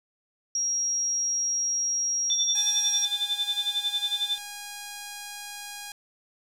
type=tone; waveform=sine; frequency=5640 Hz; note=F8; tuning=16 cents sharp; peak=-24 dBFS; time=0.55-3.05 s; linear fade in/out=2 ms
type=tone with tremolo; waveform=sine; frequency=3539 Hz; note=A7; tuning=9 cents sharp; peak=-22 dBFS; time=2.3-4.38 s; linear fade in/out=0 ms; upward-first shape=sine; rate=11 Hz; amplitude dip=85%
type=tone with pitch glide; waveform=5% pulse; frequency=830.6 to 820.1 Hz; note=G#5 to G#5; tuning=0 to -22 cents; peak=-25 dBFS; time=2.55-5.92 s; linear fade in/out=2 ms; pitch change=-22 cents; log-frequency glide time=2.8-2.98 s
effects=9-bit

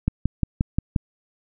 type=click train; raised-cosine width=5 ms; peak=-7 dBFS; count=6; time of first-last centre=0.08-0.962 s; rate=5.67 Hz; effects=none

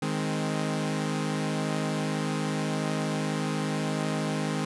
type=chord; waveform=sawtooth; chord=Ab major; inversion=second; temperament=equal; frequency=155.56 / 207.7 / 261.6 Hz; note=Eb3 / Ab3 / C4; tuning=0 / 0 / 0 cents; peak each=-26 / -28 / -29 dBFS; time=0.02-4.65 s; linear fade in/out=5 ms; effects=resampled to 24000 Hz

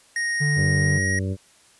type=tone with pitch glide; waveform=square; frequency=1867 to 1887.6 Hz; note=A#6 to A#6; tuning=+2 to +21 cents; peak=-23 dBFS; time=0.16-1.19 s; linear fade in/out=2 ms; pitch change=+19 cents; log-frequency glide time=0.76-1.01 s
type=tone; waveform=triangle; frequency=146.83 Hz; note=D3; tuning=in tune; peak=-18 dBFS; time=0.4-0.99 s; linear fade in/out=20 ms
type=harmonic tone; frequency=95.8 Hz; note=G2; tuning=39 cents flat; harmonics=1 / 2 / 3 / 4 / 5 / 6; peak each=-24 / -30 / -34 / -36 / -38 / -40 dBFS; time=0.55-1.37 s; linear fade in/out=50 ms
effects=white hiss -55 dBFS RMS until 1.79 s + resampled to 24000 Hz

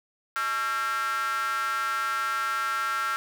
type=tone with high-pass filter; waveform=square; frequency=123.47 Hz; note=B2; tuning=in tune; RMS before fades=-28 dBFS; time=0.36-3.16 s; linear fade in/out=0 ms; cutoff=1400 Hz; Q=8.2; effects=none

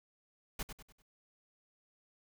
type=noise with echo; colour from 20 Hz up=pink; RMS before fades=-38 dBFS; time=0.59-0.63 s; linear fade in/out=5 ms; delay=98 ms; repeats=4; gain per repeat=-8 dB; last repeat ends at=1.022 s; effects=none

